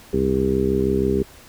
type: harmonic tone with a mistuned harmonic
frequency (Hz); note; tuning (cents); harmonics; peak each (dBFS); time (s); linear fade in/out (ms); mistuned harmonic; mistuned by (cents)
66.2; C2; +21; 1 / 2 / 3 / 4 / 5 / 6 / 7; -27 / -29 / -24 / -26 / -27 / -20 / -31; 0.13-1.23; 5; 1; +110
effects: pink hiss -46 dBFS RMS until 1.48 s